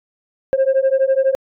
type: beating tone pair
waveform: sine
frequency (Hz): 528 / 540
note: C5 / C#5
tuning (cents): +16 / -45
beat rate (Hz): 12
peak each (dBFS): -14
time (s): 0.53-1.35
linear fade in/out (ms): 0
effects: tanh soft clip ceiling -9 dBFS